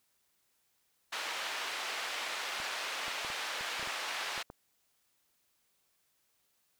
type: band-pass noise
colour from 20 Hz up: white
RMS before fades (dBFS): -38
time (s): 1.12-4.43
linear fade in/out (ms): 10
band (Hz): 640 to 3200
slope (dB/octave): 12
type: clicks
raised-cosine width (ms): 1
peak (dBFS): -31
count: 10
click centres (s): 2.601 / 3.081 / 3.248 / 3.302 / 3.61 / 3.796 / 3.828 / 3.874 / 4.378 / 4.501
effects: white hiss -75 dBFS RMS until 6.79 s